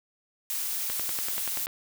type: noise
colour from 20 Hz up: blue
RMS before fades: -31 dBFS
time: 0.5-1.66 s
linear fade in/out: 0 ms
type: click train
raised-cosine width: 0.3 ms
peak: -18 dBFS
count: 9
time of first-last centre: 0.9-1.669 s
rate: 10.4 Hz
effects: none